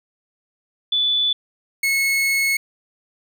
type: tone pair in turn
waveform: sine / 40% pulse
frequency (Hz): 3474 / 2188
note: A7 / C#7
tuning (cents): -23 / -23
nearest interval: minor sixth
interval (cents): 800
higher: first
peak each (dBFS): -16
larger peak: neither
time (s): 0.92-1.33 / 1.83-2.57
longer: second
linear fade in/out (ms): 5
effects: none